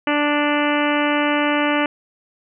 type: harmonic tone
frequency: 293.7 Hz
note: D4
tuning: in tune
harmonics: 1 / 2 / 3 / 4 / 5 / 6 / 7 / 8 / 9 / 10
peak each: -20 / -23 / -25 / -26 / -27 / -28 / -28 / -29 / -30 / -30 dBFS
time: 0.07-1.86 s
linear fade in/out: 2 ms
effects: none